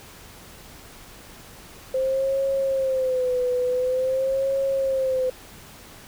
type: tone with vibrato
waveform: sine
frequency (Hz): 520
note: C5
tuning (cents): -11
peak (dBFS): -20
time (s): 1.94-5.3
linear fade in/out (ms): 5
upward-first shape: sine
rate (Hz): 0.47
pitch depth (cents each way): 77
effects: pink hiss -45 dBFS RMS until 6.07 s